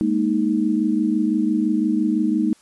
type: chord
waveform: sine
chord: Ab suspended second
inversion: none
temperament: just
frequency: 207.7 / 233.6 / 311.5 Hz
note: Ab3 / Bb3 / Eb4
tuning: 0 / +4 / +2 cents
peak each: -22 / -22 / -20 dBFS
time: 0.01-2.53 s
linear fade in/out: 0 ms
effects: white hiss -55 dBFS RMS until 2.61 s + resampled to 24000 Hz